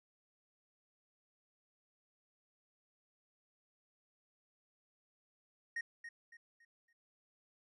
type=tone with echo; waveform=triangle; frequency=1864.7 Hz; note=A#6; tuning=in tune; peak=-35 dBFS; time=5.76-5.81 s; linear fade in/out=5 ms; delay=280 ms; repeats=4; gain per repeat=-9 dB; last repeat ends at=6.93 s; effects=resampled to 24000 Hz